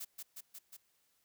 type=noise with echo; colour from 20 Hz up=blue; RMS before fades=-43 dBFS; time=0-0.05 s; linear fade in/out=10 ms; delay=180 ms; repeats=4; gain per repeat=-2 dB; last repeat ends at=0.77 s; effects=white hiss -75 dBFS RMS until 1.24 s